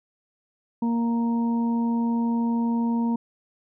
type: harmonic tone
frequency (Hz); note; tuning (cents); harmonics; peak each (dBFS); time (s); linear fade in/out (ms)
233.1; A#3; 0; 1 / 2 / 3 / 4; -21 / -38 / -43 / -33; 0.82-3.16; 5
effects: none